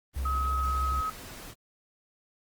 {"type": "noise", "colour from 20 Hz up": "pink", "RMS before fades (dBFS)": -44, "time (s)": [0.13, 1.55], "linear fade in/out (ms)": 50}
{"type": "tone with vibrato", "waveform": "sine", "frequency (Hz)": 66.6, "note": "C2", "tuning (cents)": 31, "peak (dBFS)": -28, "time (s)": [0.16, 1.01], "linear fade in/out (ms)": 5, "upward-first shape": "triangle", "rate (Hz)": 9.2, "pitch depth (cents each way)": 22}
{"type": "tone", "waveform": "sine", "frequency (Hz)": 1274, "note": "D#6", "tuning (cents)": 41, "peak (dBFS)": -28, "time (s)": [0.25, 1.1], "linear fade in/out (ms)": 5}
{"effects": ["Opus 24 kbps"]}